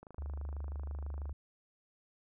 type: click train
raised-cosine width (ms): 1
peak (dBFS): -37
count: 34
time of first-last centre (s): 0.03-1.294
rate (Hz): 26.1
type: tone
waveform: sine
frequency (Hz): 71.5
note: D2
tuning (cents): -46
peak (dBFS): -37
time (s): 0.18-1.33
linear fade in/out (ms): 5
effects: none